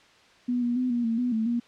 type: tone with pitch steps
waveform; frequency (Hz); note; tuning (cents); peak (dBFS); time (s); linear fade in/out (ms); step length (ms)
sine; 245.6 / 240.3 / 252.8 / 239.4 / 227.7 / 247 / 221.4 / 237.4; B3 / B3 / B3 / A#3 / A#3 / B3 / A3 / A#3; -9 / -47 / +41 / +46 / -40 / 0 / +11 / +32; -23; 0.48-1.6; 10; 140
effects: white hiss -56 dBFS RMS until 1.67 s + low-pass 4000 Hz 12 dB/octave